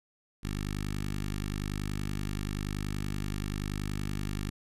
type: tone with notch filter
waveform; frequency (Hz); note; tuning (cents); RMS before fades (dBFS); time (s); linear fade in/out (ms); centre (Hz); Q
10% pulse; 50.5; G#1; -48; -34; 0.43-4.5; 10; 640; 0.57
effects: resampled to 32000 Hz